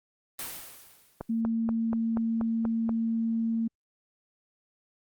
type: noise with exponential decay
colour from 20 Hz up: white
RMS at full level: -34 dBFS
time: 0.39-1.41 s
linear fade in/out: 2 ms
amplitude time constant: 220 ms
type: click train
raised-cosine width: 1 ms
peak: -20 dBFS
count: 8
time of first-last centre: 1.21-2.893 s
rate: 4.16 Hz
type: tone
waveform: sine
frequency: 227.1 Hz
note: A#3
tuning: 45 cents flat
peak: -25 dBFS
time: 1.29-3.68 s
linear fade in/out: 10 ms
effects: Opus 24 kbps